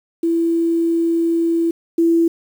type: tone pair in turn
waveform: sine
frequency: 333.6 / 333.6 Hz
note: E4 / E4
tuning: +21 / +21 cents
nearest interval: unison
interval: 0 cents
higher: neither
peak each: -14 / -11 dBFS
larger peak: second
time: 0.23-1.71 / 1.98-2.28 s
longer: first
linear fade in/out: 5 ms
effects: 7-bit